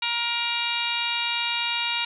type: harmonic tone with a mistuned harmonic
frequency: 471.5 Hz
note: A#4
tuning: 20 cents sharp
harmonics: 2 / 3 / 4 / 5 / 6 / 7 / 8 / 9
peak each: -32 / -35 / -38 / -29 / -29 / -37 / -32 / -39 dBFS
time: 0.02-2.05 s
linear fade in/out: 5 ms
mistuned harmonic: 7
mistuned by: +19 cents
effects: none